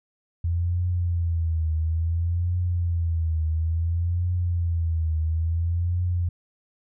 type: tone with vibrato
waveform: sine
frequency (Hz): 84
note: E2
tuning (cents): +33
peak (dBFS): -21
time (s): 0.44-6.29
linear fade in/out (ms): 5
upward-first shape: triangle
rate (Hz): 0.58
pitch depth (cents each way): 110
effects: none